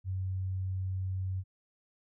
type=tone; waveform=sine; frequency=94 Hz; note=F#2; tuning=28 cents sharp; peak=-31 dBFS; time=0.04-1.44 s; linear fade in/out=50 ms; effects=none